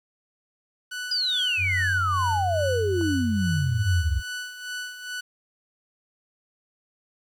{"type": "tone with tremolo", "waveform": "sawtooth", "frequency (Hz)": 1486, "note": "F#6", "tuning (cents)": 7, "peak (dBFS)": -26, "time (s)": [0.91, 5.21], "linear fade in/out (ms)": 10, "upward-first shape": "sine", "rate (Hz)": 2.4, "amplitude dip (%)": 65}
{"type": "exponential sweep", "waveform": "sine", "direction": "down", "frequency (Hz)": [4978, 62.4], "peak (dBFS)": -22, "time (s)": [1.11, 4.2], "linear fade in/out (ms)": 5}
{"type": "tone with pitch glide", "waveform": "sine", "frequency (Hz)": [92.5, 90.34], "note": ["F#2", "F#2"], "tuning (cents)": [0, -41], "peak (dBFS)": -26, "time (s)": [1.57, 4.23], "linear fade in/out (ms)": 50, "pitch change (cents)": -41, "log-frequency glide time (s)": [3.47, 4]}
{"type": "click", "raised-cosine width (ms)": 1, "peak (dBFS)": -26, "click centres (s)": 3.012}
{"effects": ["low-pass 10000 Hz 12 dB/octave", "9-bit"]}